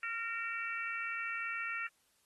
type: harmonic tone with a mistuned harmonic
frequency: 460.3 Hz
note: A#4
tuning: 22 cents flat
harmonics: 3 / 4 / 5 / 6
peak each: -40 / -41 / -42 / -43 dBFS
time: 0.03-1.87 s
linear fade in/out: 2 ms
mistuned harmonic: 6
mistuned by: -43 cents
effects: white hiss -73 dBFS RMS until 2.25 s + AAC 32 kbps